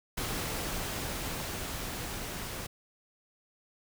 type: noise with level ramp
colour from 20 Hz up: pink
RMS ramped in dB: -34 to -39 dBFS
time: 0.17-2.67 s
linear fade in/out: 10 ms
effects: none